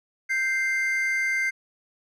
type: tone pair together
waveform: triangle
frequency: 1568 / 2090 Hz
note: G6 / C7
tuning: 0 / -2 cents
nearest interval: perfect fourth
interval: 498 cents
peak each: -26 / -22 dBFS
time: 0.29-1.51 s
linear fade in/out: 20 ms
effects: none